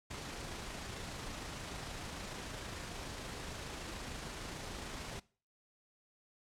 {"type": "noise with amplitude modulation", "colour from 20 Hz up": "pink", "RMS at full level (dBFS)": -43, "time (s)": [0.1, 5.2], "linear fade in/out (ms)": 10, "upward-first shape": "sine", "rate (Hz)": 26.7, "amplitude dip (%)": 25, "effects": ["noise-tail reverb RT60 0.4 s tail -21 dB re dry", "low-pass 8000 Hz 12 dB/octave"]}